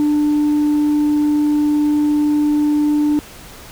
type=tone; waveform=sine; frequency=297 Hz; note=D4; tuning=20 cents sharp; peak=-10 dBFS; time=0-3.19 s; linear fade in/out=0 ms; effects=tanh soft clip ceiling -11 dBFS + pink hiss -38 dBFS RMS until 3.71 s